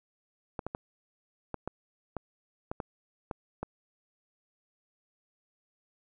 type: clicks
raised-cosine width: 1 ms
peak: -20 dBFS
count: 10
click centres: 0.592 / 0.666 / 0.749 / 1.543 / 1.676 / 2.167 / 2.715 / 2.802 / 3.312 / 3.63 s
effects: none